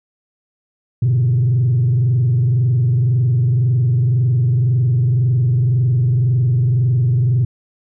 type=tone with frequency modulation; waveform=sine; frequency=123.47 Hz; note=B2; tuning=in tune; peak=-10 dBFS; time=1.02-7.45 s; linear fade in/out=5 ms; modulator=21.9 Hz; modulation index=0.66; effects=tanh soft clip ceiling -9 dBFS